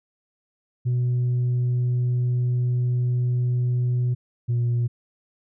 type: tone pair in turn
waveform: sine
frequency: 123.47 / 119.82 Hz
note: B2 / A#2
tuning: 0 / +48 cents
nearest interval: minor second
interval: 52 cents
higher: first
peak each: -17 dBFS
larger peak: neither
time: 0.85-4.15 / 4.48-4.88 s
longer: first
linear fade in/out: 20 ms
effects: tanh soft clip ceiling -18 dBFS